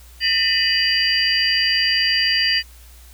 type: tone cluster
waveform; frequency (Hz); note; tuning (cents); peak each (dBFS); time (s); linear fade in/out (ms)
sine; 1816 / 1992 / 2525 / 2948 / 4725; A#6 / B6 / D#7 / F#7 / D8; -46 / +14 / +25 / -7 / +10; -22 / -26 / -27 / -21 / -19; 0.2-2.63; 50
effects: added 60 Hz sine -42 dBFS peak until 3.13 s + white hiss -49 dBFS RMS until 3.13 s